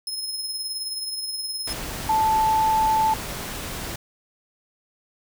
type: tone with tremolo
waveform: sawtooth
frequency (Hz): 5160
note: E8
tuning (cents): -38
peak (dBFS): -23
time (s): 0.07-1.73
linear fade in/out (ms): 2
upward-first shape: triangle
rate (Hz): 19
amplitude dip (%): 50
type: noise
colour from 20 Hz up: pink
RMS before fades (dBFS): -32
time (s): 1.67-3.96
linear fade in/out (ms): 5
type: tone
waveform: sine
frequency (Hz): 877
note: A5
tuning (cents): -6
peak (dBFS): -17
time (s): 2.09-3.14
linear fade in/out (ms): 5
effects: none